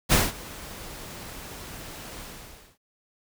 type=noise with ADSR envelope; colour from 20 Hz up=pink; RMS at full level=-18 dBFS; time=0.09-2.78 s; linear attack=37 ms; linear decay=190 ms; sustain=-22 dB; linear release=570 ms; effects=none